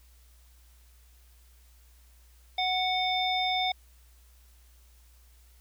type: harmonic tone with a mistuned harmonic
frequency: 740 Hz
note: F#5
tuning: in tune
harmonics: 1 / 3 / 5 / 7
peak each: -28 / -33 / -30 / -40 dBFS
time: 2.58-3.72 s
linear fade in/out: 5 ms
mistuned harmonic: 5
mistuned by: -48 cents
effects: added 60 Hz sine -55 dBFS peak until 5.6 s + white hiss -64 dBFS RMS until 5.6 s